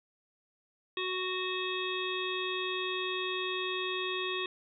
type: harmonic tone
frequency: 370 Hz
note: F#4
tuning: in tune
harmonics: 1 / 3 / 5 / 7 / 9 / 10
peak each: -36 / -39 / -41 / -38 / -40 / -40 dBFS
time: 0.97-4.46 s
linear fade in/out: 2 ms
effects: none